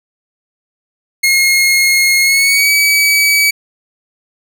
sawtooth tone with pitch glide, 2154 to 2282 Hz, C7 to C#7, +50 to +50 cents, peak -5 dBFS, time 1.23-3.51 s, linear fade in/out 10 ms, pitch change +100 cents, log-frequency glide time 2.22-2.71 s, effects none

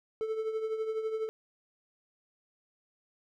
triangle tone with tremolo, 440 Hz, A4, in tune, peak -26 dBFS, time 0.21-1.29 s, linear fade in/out 0 ms, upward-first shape triangle, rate 12 Hz, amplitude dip 65%, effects none

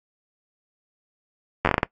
slowing click train, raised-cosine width 0.5 ms, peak -3 dBFS, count 8, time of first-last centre 1.65-1.831 s, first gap 10 ms, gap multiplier 1.31, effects noise-tail reverb RT60 0.1 s tail -21 dB re dry + AAC 48 kbps

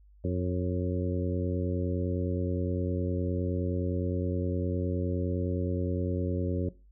harmonic tone with a mistuned harmonic, 89.7 Hz, F2, 47 cents sharp, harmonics 1 / 2 / 3 / 4 / 5 / 6, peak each -30 / -33 / -35 / -36 / -37 / -38 dBFS, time 0.24-6.69 s, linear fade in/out 5 ms, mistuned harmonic 6, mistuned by +28 cents, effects noise-tail reverb RT60 0.3 s tail -19 dB re dry + added 50 Hz sine -54 dBFS peak until 6.91 s

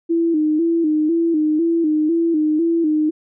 sine tone with vibrato, 320.1 Hz, D#4, 49 cents sharp, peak -14 dBFS, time 0.09-3.11 s, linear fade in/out 20 ms, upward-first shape square, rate 2 Hz, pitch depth 74 cents each way, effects none

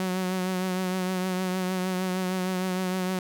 sawtooth tone with vibrato, 184.9 Hz, F#3, 1 cent flat, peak -22 dBFS, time 0-3.19 s, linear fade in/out 2 ms, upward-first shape triangle, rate 6.5 Hz, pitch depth 35 cents each way, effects none

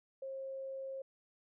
sine tone, 536 Hz, C5, 42 cents sharp, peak -40 dBFS, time 0.22-1.02 s, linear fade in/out 5 ms, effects none

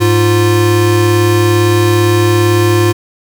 square tone pair together, 103.83 / 349.2 Hz, G#2 / F4, 0 / 0 cents, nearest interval octave + major sixth, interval 2100 cents, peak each -11 dBFS, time 0-2.93 s, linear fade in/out 20 ms, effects none

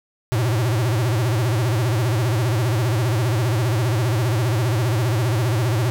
square tone with vibrato, 116.3 Hz, A#2, 4 cents flat, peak -18 dBFS, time 0.32-5.9 s, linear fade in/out 0 ms, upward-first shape sine, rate 15 Hz, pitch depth 200 cents each way, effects none

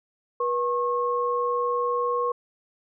sine tone pair together, 484.8 / 1085.2 Hz, B4 / C#6, -32 / -37 cents, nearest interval octave + major second, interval 1395 cents, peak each -25 dBFS, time 0.4-2.32 s, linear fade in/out 5 ms, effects none

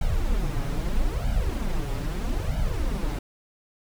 brown noise with flanger, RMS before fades -25 dBFS, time 0.01-3.19 s, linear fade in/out 5 ms, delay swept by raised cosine 1.3 to 7.2 ms, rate 0.78 Hz, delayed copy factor +1, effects none

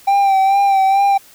triangle tone with vibrato, 784 Hz, G5, in tune, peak -8 dBFS, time 0.07-1.18 s, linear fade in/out 10 ms, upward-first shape sine, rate 2.3 Hz, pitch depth 36 cents each way, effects white hiss -45 dBFS RMS until 1.34 s

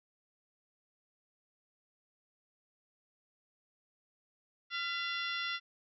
harmonic tone with a mistuned harmonic, 691 Hz, F5, 19 cents flat, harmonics 2 / 3 / 4 / 5 / 6 / 7 / 8, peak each -39 / -40 / -41 / -41 / -47 / -50 / -49 dBFS, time 4.7-5.6 s, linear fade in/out 50 ms, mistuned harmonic 3, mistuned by -57 cents, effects none

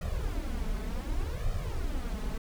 brown noise with flanger, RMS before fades -32 dBFS, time 0.01-2.38 s, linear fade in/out 5 ms, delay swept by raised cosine 1.6 to 4.7 ms, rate 0.67 Hz, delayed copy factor +0.8, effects none

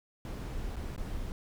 brown noise with dropouts, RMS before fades -37 dBFS, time 0.25-1.32 s, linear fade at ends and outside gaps 1 ms, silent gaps 0.759-0.765 / 0.963-0.978 s, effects none

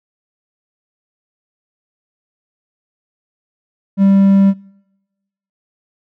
triangle tone, 196 Hz, G3, in tune, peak -5 dBFS, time 3.97-4.54 s, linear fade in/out 50 ms, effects noise-tail reverb RT60 1.0 s tail -25 dB re dry

